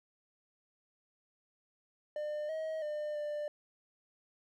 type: tone with pitch steps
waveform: triangle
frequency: 600 / 634 / 600 / 594 Hz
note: D5 / D#5 / D5 / D5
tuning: +37 / +32 / +37 / +20 cents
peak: -33 dBFS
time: 2.16-3.48 s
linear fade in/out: 2 ms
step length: 330 ms
effects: none